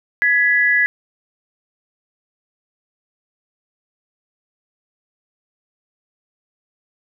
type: tone pair together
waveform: sine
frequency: 1676.6 / 1975.5 Hz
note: G#6 / B6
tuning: +16 / 0 cents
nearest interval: minor third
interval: 284 cents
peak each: -15 dBFS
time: 0.22-0.86 s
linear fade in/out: 0 ms
effects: none